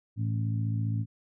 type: harmonic tone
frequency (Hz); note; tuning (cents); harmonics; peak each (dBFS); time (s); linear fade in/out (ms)
55; A1; 0; 2 / 3 / 4 / 5; -27 / -37 / -39 / -40; 0.16-1.06; 50
effects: none